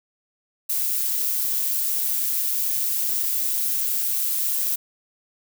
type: noise with amplitude modulation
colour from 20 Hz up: violet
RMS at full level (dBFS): -22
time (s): 0.69-4.76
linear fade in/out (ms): 10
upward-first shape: sine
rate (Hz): 133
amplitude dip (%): 35
effects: none